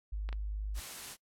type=tone; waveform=sine; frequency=51.5 Hz; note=G#1; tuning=14 cents flat; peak=-34 dBFS; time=0.12-0.8 s; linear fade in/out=10 ms
type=clicks; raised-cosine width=0.3 ms; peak=-28 dBFS; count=2; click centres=0.29 / 0.328 s
type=noise; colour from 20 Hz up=white; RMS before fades=-44 dBFS; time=0.74-1.17 s; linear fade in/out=50 ms
effects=noise-tail reverb RT60 0.1 s tail -22 dB re dry + low-pass 12000 Hz 12 dB/octave